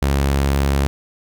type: tone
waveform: sawtooth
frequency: 69.3 Hz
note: C#2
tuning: in tune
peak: -11 dBFS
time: 0.02-0.87 s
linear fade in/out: 0 ms
effects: none